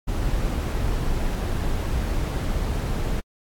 brown noise, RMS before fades -24 dBFS, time 0.07-3.21 s, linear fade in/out 20 ms, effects AAC 64 kbps

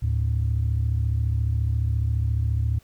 sine tone pair together, 75.55 / 110 Hz, D2 / A2, +50 / 0 cents, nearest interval perfect fifth, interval 650 cents, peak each -22 dBFS, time 0.02-2.79 s, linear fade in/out 10 ms, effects tanh soft clip ceiling -15 dBFS + pink hiss -59 dBFS RMS until 2.83 s

